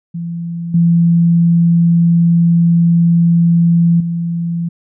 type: tone with level steps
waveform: sine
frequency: 169.4 Hz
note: E3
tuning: 48 cents sharp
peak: -19 / -7 / -15 dBFS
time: 0.14-4.69 s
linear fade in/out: 10 ms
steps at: 0.74 / 4 s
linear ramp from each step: 5 ms
effects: none